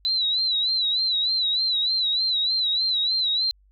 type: tone with vibrato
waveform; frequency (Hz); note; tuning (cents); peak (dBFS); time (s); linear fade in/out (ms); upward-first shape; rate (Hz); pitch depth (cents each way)
sine; 3972; B7; +9; -20; 0.05-3.51; 0; sine; 3.3; 88
effects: added 49 Hz sine -55 dBFS peak until 3.71 s